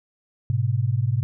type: tone pair together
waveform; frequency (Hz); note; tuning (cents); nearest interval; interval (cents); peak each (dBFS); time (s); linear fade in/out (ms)
sine; 107.38 / 127.7; A2 / C3; -42 / -42; minor third; 300; -22; 0.5-1.23; 0
effects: none